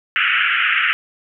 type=band-pass noise; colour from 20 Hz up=pink; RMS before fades=-17 dBFS; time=0.16-0.93 s; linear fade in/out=0 ms; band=1300 to 3000 Hz; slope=96 dB/octave; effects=none